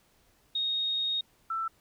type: tone pair in turn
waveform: sine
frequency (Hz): 3729 / 1331.4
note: A#7 / E6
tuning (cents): 0 / +17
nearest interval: octave + tritone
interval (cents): 1783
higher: first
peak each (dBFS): -27 / -29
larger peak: first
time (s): 0.55-1.21 / 1.5-1.68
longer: first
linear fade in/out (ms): 5
effects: pink hiss -66 dBFS RMS until 1.8 s